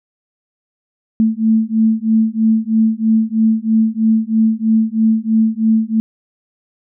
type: beating tone pair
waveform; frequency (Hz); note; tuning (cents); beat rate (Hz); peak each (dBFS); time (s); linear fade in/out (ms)
sine; 220 / 223.1; A3 / A3; 0 / +24; 3.1; -14; 1.2-6; 0
effects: none